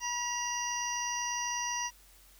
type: harmonic tone with a mistuned harmonic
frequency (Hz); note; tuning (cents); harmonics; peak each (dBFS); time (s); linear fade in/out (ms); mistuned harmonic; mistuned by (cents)
966; B5; -39; 1 / 2 / 3 / 5 / 6; -36 / -40 / -41 / -45 / -35; 0-1.91; 50; 3; -59
effects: added 46 Hz sine -60 dBFS peak until 2.39 s + white hiss -60 dBFS RMS until 2.39 s